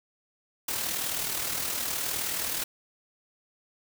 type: noise with amplitude modulation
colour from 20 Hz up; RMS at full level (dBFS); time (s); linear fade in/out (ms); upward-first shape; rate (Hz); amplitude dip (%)
white; -29; 0.68-2.64; 5; sine; 39.2; 45
effects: none